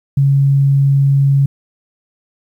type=tone; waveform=sine; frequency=138.59 Hz; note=C#3; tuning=in tune; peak=-8 dBFS; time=0.17-1.46 s; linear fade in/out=5 ms; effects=8-bit